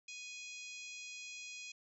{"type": "harmonic tone", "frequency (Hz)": 830.6, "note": "G#5", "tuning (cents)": 0, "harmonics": [3, 4, 5, 6, 7, 8, 9], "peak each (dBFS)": [-48, -55, -56, -58, -57, -55, -60], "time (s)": [0.08, 1.72], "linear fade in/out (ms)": 5, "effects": []}